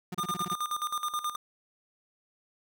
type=tone bursts; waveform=35% pulse; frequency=180.4 Hz; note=F#3; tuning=44 cents flat; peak=-32 dBFS; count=8; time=0.12-0.538 s; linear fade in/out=5 ms; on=26 ms; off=30 ms
type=tone with tremolo; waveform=square; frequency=1210 Hz; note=D#6; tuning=49 cents flat; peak=-29 dBFS; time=0.18-1.36 s; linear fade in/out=5 ms; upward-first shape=square; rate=9.4 Hz; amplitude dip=75%
effects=none